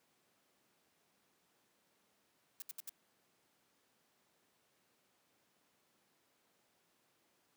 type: noise bursts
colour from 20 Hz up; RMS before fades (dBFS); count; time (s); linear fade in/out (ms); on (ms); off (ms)
blue; -45; 4; 2.6-2.894; 2; 21; 70
effects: pink hiss -75 dBFS RMS until 7.56 s + high-pass 200 Hz 12 dB/octave